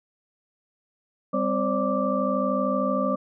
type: tone cluster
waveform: sine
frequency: 198.3 / 258.9 / 534 / 587 / 1172 Hz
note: G3 / C4 / C5 / D5 / D6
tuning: +20 / -18 / +35 / -1 / -4 cents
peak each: -28 dBFS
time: 1.33-3.16 s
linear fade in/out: 10 ms
effects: none